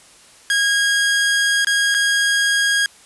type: tone with dropouts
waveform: sawtooth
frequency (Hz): 1636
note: G#6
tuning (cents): -26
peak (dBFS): -11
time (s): 0.5-2.86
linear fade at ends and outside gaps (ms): 1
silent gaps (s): 1.647-1.67 / 1.943-1.947
effects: white hiss -47 dBFS RMS until 3.05 s + resampled to 24000 Hz